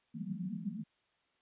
white band-pass noise, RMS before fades -40 dBFS, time 0.14-0.84 s, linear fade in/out 10 ms, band 160 to 230 Hz, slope 96 dB/octave, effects white hiss -75 dBFS RMS until 1.41 s + resampled to 8000 Hz

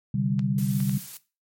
sine chord, C suspended second, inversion none, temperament equal, 130.81 / 146.83 / 196 Hz, C3 / D3 / G3, 0 / 0 / 0 cents, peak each -26 / -27 / -26 dBFS, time 0.14-0.98 s, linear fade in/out 5 ms
clicks, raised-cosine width 0.2 ms, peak -23 dBFS, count 3, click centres 0.393 / 0.803 / 0.895 s
blue noise, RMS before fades -39 dBFS, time 0.58-1.17 s, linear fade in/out 2 ms
effects noise-tail reverb RT60 0.3 s tail -17 dB re dry + MP3 64 kbps

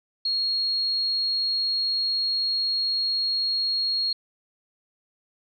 sine tone, 4289 Hz, C8, 42 cents sharp, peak -22 dBFS, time 0.25-4.13 s, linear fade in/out 5 ms, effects none

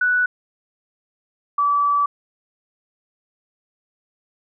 sine tone pair in turn, 1480 / 1152.6 Hz, F#6 / D6, 0 / -33 cents, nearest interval major third, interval 433 cents, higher first, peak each -15 dBFS, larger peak neither, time 0.01-0.26 / 1.58-2.06 s, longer second, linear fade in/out 5 ms, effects none

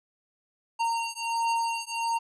square beating tone pair, 921 / 922.4 Hz, A#5 / A#5, -21 / -19 cents, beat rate 1.4 Hz, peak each -30 / -30 dBFS, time 0.79-2.19 s, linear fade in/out 20 ms, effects resampled to 22050 Hz

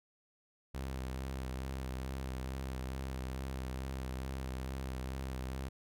sawtooth tone with vibrato, 65.41 Hz, C2, in tune, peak -34 dBFS, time 0.74-5.69 s, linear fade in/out 10 ms, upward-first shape sine, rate 2.3 Hz, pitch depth 31 cents each way, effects none

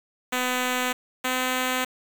5% pulse tone pair in turn, 251.3 / 255.4 Hz, B3 / C4, +30 / -42 cents, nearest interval unison, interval 28 cents, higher second, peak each -12 dBFS, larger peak neither, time 0.32-0.93 / 1.24-1.85 s, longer neither, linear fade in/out 10 ms, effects 8-bit

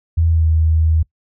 sine tone with pitch glide, 82.41 to 79.83 Hz, E2 to D#2, 0 to +45 cents, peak -11 dBFS, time 0.17-1.03 s, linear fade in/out 10 ms, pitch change -55 cents, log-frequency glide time 0.29-0.46 s, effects noise-tail reverb RT60 0.1 s tail -22 dB re dry

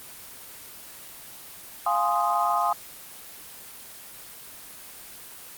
sine chord, F minor seventh, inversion none, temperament equal, 698.5 / 830.6 / 1046.5 / 1244.5 Hz, F5 / Ab5 / C6 / Eb6, 0 / 0 / 0 / 0 cents, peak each -26 dBFS, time 1.86-2.73 s, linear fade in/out 5 ms, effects white hiss -43 dBFS RMS until 5.57 s + Opus 24 kbps

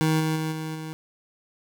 25% pulse tone with level steps, 157.8 Hz, D#3, 25 cents sharp, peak -16 / -19 / -22 / -26 / -29 dBFS, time 0.01-0.93 s, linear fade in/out 0 ms, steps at 0.19 / 0.35 / 0.51 / 0.74 s, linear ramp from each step 20 ms, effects none

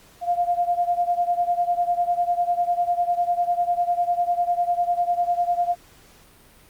sine beating tone pair, 698.5 / 708.5 Hz, F5 / F5, 0 / +25 cents, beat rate 10 Hz, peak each -21 / -24 dBFS, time 0.21-5.76 s, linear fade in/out 50 ms, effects pink hiss -52 dBFS RMS until 6.69 s + Opus 48 kbps

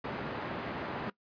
pink band-pass noise, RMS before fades -38 dBFS, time 0.04-1.1 s, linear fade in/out 5 ms, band 150 to 1900 Hz, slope 12 dB/octave, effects noise-tail reverb RT60 0.1 s tail -20 dB re dry + resampled to 11025 Hz

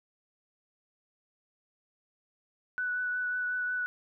sine tone with vibrato, 1484 Hz, F#6, 5 cents sharp, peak -29 dBFS, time 2.78-3.86 s, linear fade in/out 0 ms, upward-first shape triangle, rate 5.5 Hz, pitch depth 17 cents each way, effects none

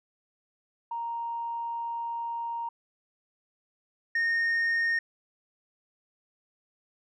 sine tone pair in turn, 932.3 / 1842.7 Hz, A#5 / A#6, 0 / -21 cents, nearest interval octave, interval 1179 cents, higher second, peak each -30 / -21 dBFS, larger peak second, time 0.91-2.69 / 4.15-4.99 s, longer first, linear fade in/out 5 ms, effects tanh soft clip ceiling -23 dBFS

